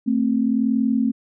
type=tone pair together; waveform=sine; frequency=223.3 / 264.4 Hz; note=A3 / C4; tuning=+26 / +18 cents; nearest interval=minor third; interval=292 cents; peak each=-19 / -20 dBFS; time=0.06-1.12 s; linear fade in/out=20 ms; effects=none